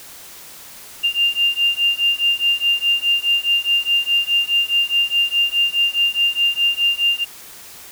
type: beating tone pair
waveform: sine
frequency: 2794 / 2798.8 Hz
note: F7 / F7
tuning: 0 / +3 cents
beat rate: 4.8 Hz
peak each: -18 dBFS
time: 1.03-7.25 s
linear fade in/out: 20 ms
effects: white hiss -39 dBFS RMS until 7.91 s